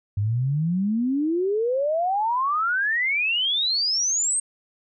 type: exponential sweep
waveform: sine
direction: up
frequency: 98 to 8600 Hz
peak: -20 dBFS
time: 0.17-4.4 s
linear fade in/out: 5 ms
effects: none